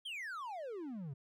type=exponential sweep; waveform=triangle; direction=down; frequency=3322 to 127.7 Hz; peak=-39 dBFS; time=0.05-1.14 s; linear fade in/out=10 ms; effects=none